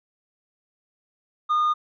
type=tone with tanh clipping; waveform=sine; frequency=1222 Hz; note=D#6; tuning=32 cents flat; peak=-19 dBFS; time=1.49-1.74 s; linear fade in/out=20 ms; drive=2 dB; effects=none